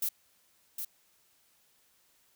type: noise with echo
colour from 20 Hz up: violet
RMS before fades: -31 dBFS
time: 0.02-0.09 s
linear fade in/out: 5 ms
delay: 760 ms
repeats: 1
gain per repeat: -6 dB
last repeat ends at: 0.85 s
effects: white hiss -68 dBFS RMS until 2.35 s